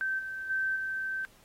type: tone with level steps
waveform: sine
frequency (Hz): 1551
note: G6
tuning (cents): -19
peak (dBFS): -28 / -35 / -27 / -31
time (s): 0.01-1.25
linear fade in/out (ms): 0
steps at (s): 0.18 / 0.49 / 0.75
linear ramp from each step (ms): 20
effects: pink hiss -61 dBFS RMS until 1.44 s + AAC 48 kbps